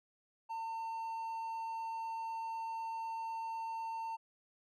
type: tone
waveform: triangle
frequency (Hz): 904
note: A5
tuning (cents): +47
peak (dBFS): -36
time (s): 0.49-4.17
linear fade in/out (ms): 20
effects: none